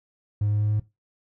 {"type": "tone with pitch steps", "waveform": "triangle", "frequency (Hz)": [103.83, 104.55, 105.28, 106.01], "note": ["G#2", "G#2", "G#2", "G#2"], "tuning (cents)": [0, 12, 24, 36], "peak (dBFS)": -18, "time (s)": [0.41, 0.798], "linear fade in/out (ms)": 5, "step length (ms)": 97, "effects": ["noise-tail reverb RT60 0.2 s tail -18 dB re dry", "tanh soft clip ceiling -15 dBFS"]}